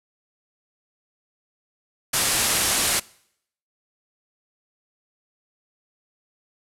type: low-pass noise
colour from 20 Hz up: white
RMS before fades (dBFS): -22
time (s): 2.13-3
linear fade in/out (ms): 10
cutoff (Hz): 12000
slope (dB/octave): 48
effects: noise-tail reverb RT60 0.7 s tail -23 dB re dry